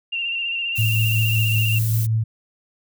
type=tone with vibrato; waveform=sine; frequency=2756 Hz; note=F7; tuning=24 cents flat; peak=-22 dBFS; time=0.12-1.79 s; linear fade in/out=10 ms; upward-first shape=square; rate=15 Hz; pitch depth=27 cents each way
type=noise; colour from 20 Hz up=violet; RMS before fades=-29 dBFS; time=0.75-2.07 s; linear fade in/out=20 ms
type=tone with tremolo; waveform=sine; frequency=111.3 Hz; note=A2; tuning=20 cents sharp; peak=-16 dBFS; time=0.78-2.24 s; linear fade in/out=10 ms; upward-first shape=sine; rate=5.3 Hz; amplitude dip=25%
effects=none